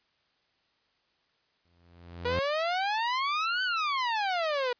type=tone with exponential growth; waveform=sawtooth; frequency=86.2 Hz; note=F2; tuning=22 cents flat; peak=-26 dBFS; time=1.65-2.39 s; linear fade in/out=0 ms; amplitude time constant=160 ms
type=exponential two-way sweep; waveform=sawtooth; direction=up then down; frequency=478 to 1534 to 478 Hz; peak=-23 dBFS; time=2.25-4.73 s; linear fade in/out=5 ms; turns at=3.63 s
effects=white hiss -71 dBFS RMS until 4.79 s + resampled to 11025 Hz